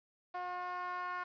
10% pulse tone with band-pass filter sweep, 359.3 Hz, F4, 49 cents sharp, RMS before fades -40 dBFS, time 0.34-1.24 s, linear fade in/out 10 ms, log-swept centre 800 to 1200 Hz, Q 2.4, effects resampled to 11025 Hz + 10-bit

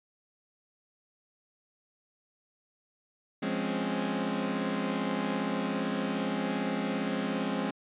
sawtooth chord, Db major seventh, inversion first, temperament equal with one note detuned, 174.61 / 207.7 / 259.7 / 277.2 Hz, F3 / Ab3 / C4 / Db4, 0 / 0 / -13 / 0 cents, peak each -33 / -29 / -30 / -33 dBFS, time 3.42-7.71 s, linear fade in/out 10 ms, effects resampled to 8000 Hz

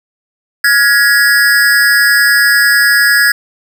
square tone with amplitude modulation, 1670 Hz, G#6, 9 cents sharp, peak -3 dBFS, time 0.64-3.32 s, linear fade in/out 5 ms, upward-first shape sine, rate 251 Hz, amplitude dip 90%, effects none

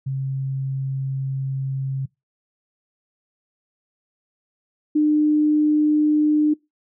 sine tone pair in turn, 134.5 / 301.9 Hz, C3 / D4, +48 / +48 cents, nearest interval octave + major second, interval 1400 cents, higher second, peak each -22 / -14 dBFS, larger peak second, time 0.06-2.06 / 4.95-6.54 s, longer first, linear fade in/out 10 ms, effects noise-tail reverb RT60 0.2 s tail -23 dB re dry

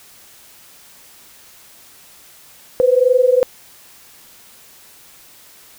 sine tone pair together, 493.9 / 516.2 Hz, B4 / C5, 0 / -23 cents, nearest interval minor second, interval 77 cents, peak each -13 dBFS, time 2.8-3.43 s, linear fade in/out 0 ms, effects white hiss -45 dBFS RMS until 5.78 s

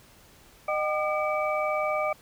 sine tone cluster, 613 / 768 / 1207 / 2298 Hz, D#5 / G5 / D6 / D7, -26 / -36 / +47 / -38 cents, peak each -27 / -33 / -30 / -33 dBFS, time 0.68-2.13 s, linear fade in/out 5 ms, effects pink hiss -55 dBFS RMS until 2.21 s

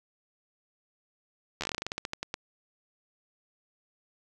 slowing click train, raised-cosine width 0.2 ms, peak -15 dBFS, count 17, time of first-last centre 1.61-2.341 s, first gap 12 ms, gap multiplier 1.16, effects none

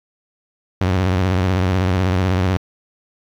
sawtooth tone with vibrato, 92.6 Hz, F#2, 2 cents sharp, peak -11 dBFS, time 0.81-2.57 s, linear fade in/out 0 ms, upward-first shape sine, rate 16 Hz, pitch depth 94 cents each way, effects low-pass 4000 Hz 12 dB/octave + 8-bit

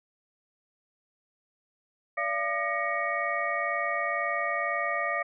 sine tone cluster, 579 / 681 / 1210 / 1887 / 2233 Hz, D5 / F5 / D#6 / A#6 / C#7, -25 / -44 / -49 / +21 / +12 cents, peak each -35 / -33 / -32 / -31 / -35 dBFS, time 2.17-5.23 s, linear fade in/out 10 ms, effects none

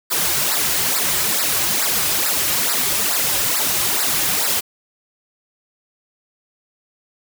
white noise with flanger, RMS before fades -19 dBFS, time 0.1-4.61 s, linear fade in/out 20 ms, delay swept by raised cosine 0.31 to 4.51 ms, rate 2.3 Hz, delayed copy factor -1, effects none

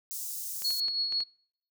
white high-pass noise, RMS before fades -37 dBFS, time 0.11-0.8 s, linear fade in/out 0 ms, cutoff 5500 Hz, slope 24 dB/octave
clicks, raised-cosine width 0.2 ms, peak -27 dBFS, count 5, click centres 0.621 / 0.706 / 0.883 / 1.124 / 1.205 s
sine tone with tremolo, 4345 Hz, C#8, 35 cents flat, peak -25 dBFS, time 0.64-1.24 s, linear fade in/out 10 ms, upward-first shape triangle, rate 6.1 Hz, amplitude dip 50%
effects noise-tail reverb RT60 0.6 s tail -25 dB re dry

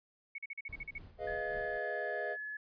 sine tone bursts, 2217 Hz, C#7, in tune, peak -39 dBFS, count 9, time 0.35-0.983 s, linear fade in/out 5 ms, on 33 ms, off 42 ms
brown noise with tremolo, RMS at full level -50 dBFS, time 0.69-1.78 s, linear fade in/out 0 ms, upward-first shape sine, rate 3.7 Hz, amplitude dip 65%
triangle chord, F half-diminished seventh, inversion first, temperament equal with one note detuned, 417.2 / 493.9 / 622.3 / 698.5 Hz, Ab4 / Cb5 / Eb5 / F5, +8 / 0 / 0 / 0 cents, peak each -41 / -41 / -38 / -40 dBFS, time 1.18-2.37 s, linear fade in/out 50 ms
sine tone, 1708 Hz, G#6, 48 cents sharp, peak -39 dBFS, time 1.27-2.57 s, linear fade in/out 5 ms
effects resampled to 11025 Hz

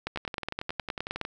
two click trains, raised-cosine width 0.3 ms, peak -18 / -14 dBFS, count 13 / 12, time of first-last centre 0.16-1.251 / 0.07-1.213 s, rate 11 / 9.62 Hz, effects none

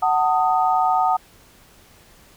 sine chord, D# diminished, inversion first, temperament just, 746.7 / 896 / 1244.5 Hz, F#5 / A5 / D#6, +16 / +31 / 0 cents, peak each -18 / -21 / -22 dBFS, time 0.02-1.17 s, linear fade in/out 10 ms, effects pink hiss -51 dBFS RMS until 2.36 s

